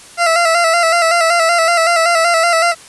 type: tone with vibrato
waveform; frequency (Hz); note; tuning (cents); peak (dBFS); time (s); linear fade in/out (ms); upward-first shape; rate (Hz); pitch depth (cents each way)
20% pulse; 672; E5; +33; -5; 0.17-2.75; 50; square; 5.3; 45
effects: white hiss -38 dBFS RMS until 2.88 s + resampled to 24000 Hz